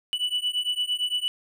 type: beating tone pair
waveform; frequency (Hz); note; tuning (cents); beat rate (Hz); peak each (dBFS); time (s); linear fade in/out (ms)
triangle; 2960 / 2968.8; F#7 / F#7; 0 / +5; 8.8; -26; 0.13-1.28; 0
effects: none